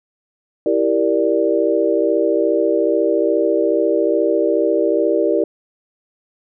sine chord, E half-diminished seventh, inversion none, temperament equal, 329.6 / 392 / 466.2 / 587.3 Hz, E4 / G4 / Bb4 / D5, 0 / 0 / 0 / 0 cents, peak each -19 dBFS, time 0.66-5.44 s, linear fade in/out 2 ms, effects none

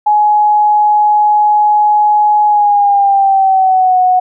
sine tone with pitch glide, 840 to 735.5 Hz, G#5 to F#5, +19 to -11 cents, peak -6 dBFS, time 0.06-4.2 s, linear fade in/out 10 ms, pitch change -230 cents, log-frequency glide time 2.46-3.98 s, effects none

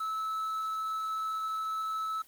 triangle tone with quantisation, 1303 Hz, E6, 20 cents flat, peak -29 dBFS, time 0-2.22 s, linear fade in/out 5 ms, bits 9, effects white hiss -59 dBFS RMS until 2.27 s + Opus 24 kbps

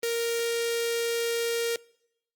sawtooth tone with notch filter, 466.2 Hz, A#4, in tune, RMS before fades -28 dBFS, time 0.03-1.76 s, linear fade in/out 2 ms, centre 1000 Hz, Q 0.67, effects noise-tail reverb RT60 0.8 s tail -24 dB re dry + Opus 32 kbps

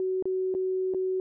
sine tone with dropouts, 374.2 Hz, F#4, 20 cents sharp, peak -25 dBFS, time 0-1.2 s, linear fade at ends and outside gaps 1 ms, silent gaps 0.225-0.255 / 0.541-0.549 / 0.938-0.946 s, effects none

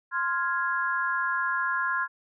sine chord, F minor, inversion second, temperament equal, 1046.5 / 1396.9 / 1661.2 Hz, C6 / F6 / Ab6, 0 / 0 / 0 cents, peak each -29 dBFS, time 0.11-2.08 s, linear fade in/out 50 ms, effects none

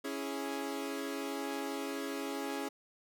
sawtooth chord, C# minor, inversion none, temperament equal, 277.2 / 329.6 / 415.3 Hz, C#4 / E4 / G#4, 0 / 0 / 0 cents, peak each -35 / -39 / -37 dBFS, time 0.04-2.69 s, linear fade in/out 10 ms, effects none

